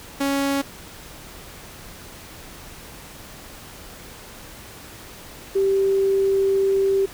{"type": "tone pair in turn", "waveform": ["sawtooth", "sine"], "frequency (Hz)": [277.5, 389.8], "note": ["C#4", "G4"], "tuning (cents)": [2, -10], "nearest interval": "tritone", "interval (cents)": 588, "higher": "second", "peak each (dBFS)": -16, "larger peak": "neither", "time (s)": [[0.2, 0.62], [5.55, 7.06]], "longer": "second", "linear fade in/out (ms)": 10, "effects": ["pink hiss -41 dBFS RMS until 7.13 s"]}